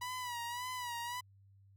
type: tone with vibrato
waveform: sawtooth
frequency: 975 Hz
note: B5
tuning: 23 cents flat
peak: -35 dBFS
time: 0.01-1.21 s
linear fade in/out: 10 ms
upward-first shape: sine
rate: 1.8 Hz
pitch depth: 65 cents each way
effects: added 98 Hz sine -60 dBFS peak until 1.76 s